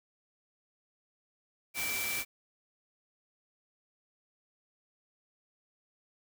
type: tone in noise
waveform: sine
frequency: 2330 Hz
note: D7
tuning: 14 cents flat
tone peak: -35 dBFS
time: 1.74-2.25 s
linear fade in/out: 50 ms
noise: white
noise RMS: -36 dBFS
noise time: 1.74-2.25 s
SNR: -2 dB
effects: none